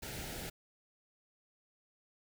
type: band-stop noise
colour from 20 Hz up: pink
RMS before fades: -43 dBFS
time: 0.02-0.5 s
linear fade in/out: 10 ms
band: 920 to 1300 Hz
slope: 96 dB/octave
effects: none